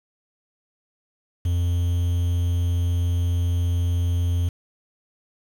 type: tone with quantisation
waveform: triangle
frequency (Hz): 87.31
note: F2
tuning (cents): 0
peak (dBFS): -17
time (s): 1.45-4.49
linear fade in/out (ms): 5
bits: 7
effects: none